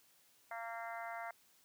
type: harmonic tone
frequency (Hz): 230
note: A#3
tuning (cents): -23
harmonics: 3 / 4 / 5 / 6 / 7 / 8 / 9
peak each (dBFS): -45 / -49 / -53 / -50 / -53 / -54 / -52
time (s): 0.51-1.31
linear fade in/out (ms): 2
effects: white hiss -69 dBFS RMS until 1.64 s + high-pass 80 Hz 12 dB/octave